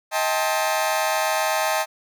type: chord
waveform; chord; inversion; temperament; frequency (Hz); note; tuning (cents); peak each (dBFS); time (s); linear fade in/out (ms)
sawtooth; A half-diminished seventh; second; just; 633.6 / 792 / 880 / 1056; Eb5 / G5 / A5 / C6; +31 / +18 / 0 / +16; -20 / -22 / -22 / -26; 0.11-1.86; 50
effects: none